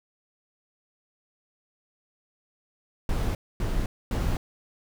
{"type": "noise bursts", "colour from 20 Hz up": "brown", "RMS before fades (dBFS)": -26, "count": 3, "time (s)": [3.09, 4.37], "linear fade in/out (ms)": 2, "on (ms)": 260, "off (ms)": 250, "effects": []}